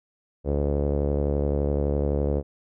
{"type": "tone with low-pass filter", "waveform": "sawtooth", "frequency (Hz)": 71.8, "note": "D2", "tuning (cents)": -39, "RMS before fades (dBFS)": -24, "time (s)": [0.44, 2.43], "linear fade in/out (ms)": 50, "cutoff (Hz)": 500, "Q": 3.7, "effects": []}